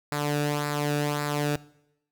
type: tone with flanger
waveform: sawtooth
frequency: 146.83 Hz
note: D3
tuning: in tune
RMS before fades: -27 dBFS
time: 0.12-1.56 s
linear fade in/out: 0 ms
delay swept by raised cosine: 0.32 to 0.97 ms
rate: 1.8 Hz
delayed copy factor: -0.6
effects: noise-tail reverb RT60 0.8 s tail -21 dB re dry